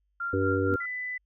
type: tone with tremolo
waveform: sine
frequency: 1388 Hz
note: F6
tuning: 11 cents flat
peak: -28 dBFS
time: 0.2-0.86 s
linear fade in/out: 5 ms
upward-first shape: sine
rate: 4.2 Hz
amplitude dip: 65%
type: harmonic tone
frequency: 96 Hz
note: G2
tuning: 36 cents flat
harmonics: 1 / 3 / 4 / 5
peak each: -29 / -29 / -29 / -29 dBFS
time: 0.33-0.76 s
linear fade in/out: 5 ms
type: tone with exponential growth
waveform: sine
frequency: 246.9 Hz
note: B3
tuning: in tune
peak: -29 dBFS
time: 0.62-0.74 s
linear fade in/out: 0 ms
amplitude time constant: 24 ms
type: tone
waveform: sine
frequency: 1997 Hz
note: B6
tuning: 19 cents sharp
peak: -31 dBFS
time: 0.8-1.18 s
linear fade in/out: 10 ms
effects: added 50 Hz sine -70 dBFS peak until 1.25 s